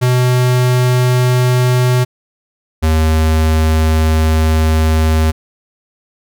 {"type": "tone pair in turn", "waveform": "square", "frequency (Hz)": [125.3, 79.08], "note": ["B2", "D#2"], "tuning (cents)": [25, 29], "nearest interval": "minor sixth", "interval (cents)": 796, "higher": "first", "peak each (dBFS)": -10, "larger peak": "neither", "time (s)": [[0.01, 2.05], [2.82, 5.32]], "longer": "second", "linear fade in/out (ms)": 20, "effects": []}